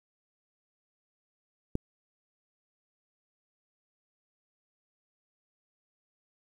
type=click; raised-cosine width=3 ms; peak=-16 dBFS; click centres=1.754 s; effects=9-bit